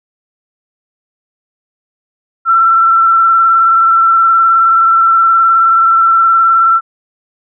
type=tone with vibrato; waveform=sine; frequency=1344 Hz; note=E6; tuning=33 cents sharp; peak=-5 dBFS; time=2.45-6.81 s; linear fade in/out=50 ms; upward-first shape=triangle; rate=19 Hz; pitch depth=30 cents each way; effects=none